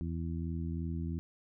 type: harmonic tone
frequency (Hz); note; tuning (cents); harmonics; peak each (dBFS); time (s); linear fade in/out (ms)
82.9; E2; +10; 1 / 2 / 3 / 4; -36 / -38 / -42 / -46; 0.01-1.19; 0
effects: none